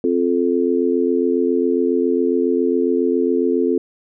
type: chord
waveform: sine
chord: F major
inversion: second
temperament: just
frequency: 261.9 / 349.2 / 436.5 Hz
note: C4 / F4 / A4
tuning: +2 / 0 / -14 cents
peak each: -19 dBFS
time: 0.04-3.78 s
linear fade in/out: 2 ms
effects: none